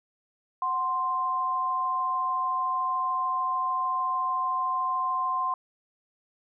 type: tone pair together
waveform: sine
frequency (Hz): 740 / 1046.5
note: F#5 / C6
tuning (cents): 0 / 0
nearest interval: tritone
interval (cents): 600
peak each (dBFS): -34 / -25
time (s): 0.62-5.54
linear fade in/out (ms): 2
effects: none